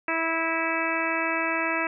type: harmonic tone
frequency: 327.1 Hz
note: E4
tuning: 13 cents flat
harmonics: 1 / 2 / 3 / 4 / 5 / 6 / 7 / 8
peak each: -32 / -32 / -32 / -32 / -32 / -32 / -32 / -32 dBFS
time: 0.08-1.87 s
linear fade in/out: 2 ms
effects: none

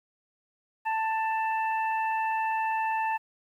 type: harmonic tone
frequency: 885 Hz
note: A5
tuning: 10 cents sharp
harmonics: 1 / 2 / 3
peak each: -26 / -35 / -37 dBFS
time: 0.85-3.18 s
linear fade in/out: 20 ms
effects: 10-bit

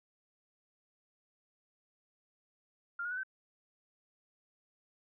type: tone with pitch steps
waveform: sine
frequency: 1396.9 / 1442.8 / 1490.3 / 1539.3 Hz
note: F6 / F#6 / F#6 / G6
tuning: 0 / -44 / +12 / -32 cents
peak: -35 dBFS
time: 2.99-3.234 s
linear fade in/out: 5 ms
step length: 61 ms
effects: none

